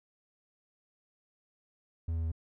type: tone with pitch steps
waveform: triangle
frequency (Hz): 82.5 / 81.79 / 81.08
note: E2 / E2 / E2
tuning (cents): +2 / -13 / -28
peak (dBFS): -28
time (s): 2.08-2.317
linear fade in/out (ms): 5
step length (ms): 79
effects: none